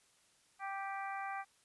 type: harmonic tone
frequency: 392 Hz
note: G4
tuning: in tune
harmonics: 2 / 3 / 4 / 5 / 6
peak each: -41 / -45 / -47 / -49 / -51 dBFS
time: 0.59-1.45 s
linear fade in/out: 50 ms
effects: white hiss -70 dBFS RMS until 1.64 s + resampled to 24000 Hz